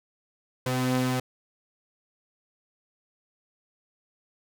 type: tone pair together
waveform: sawtooth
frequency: 128.1 / 254.5 Hz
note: C3 / C4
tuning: -36 / -48 cents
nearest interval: octave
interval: 1188 cents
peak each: -23 dBFS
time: 0.66-1.2 s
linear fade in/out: 5 ms
effects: none